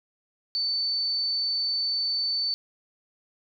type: tone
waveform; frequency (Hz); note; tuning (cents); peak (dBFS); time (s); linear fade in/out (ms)
sine; 4522; C#8; +34; -24; 0.55-2.54; 0
effects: none